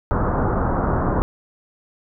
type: low-pass noise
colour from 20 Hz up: pink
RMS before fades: -20 dBFS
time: 0.11-1.22 s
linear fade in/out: 0 ms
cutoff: 1400 Hz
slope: 48 dB/octave
effects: none